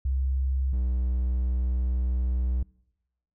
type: tone pair in turn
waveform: sine / triangle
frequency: 66.1 / 62.39 Hz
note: C2 / B1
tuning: +18 / +18 cents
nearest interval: minor second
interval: 100 cents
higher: first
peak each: -23 / -21 dBFS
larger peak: second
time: 0.05-0.73 / 0.73-2.63 s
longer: second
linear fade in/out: 5 ms
effects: noise-tail reverb RT60 0.9 s tail -25 dB re dry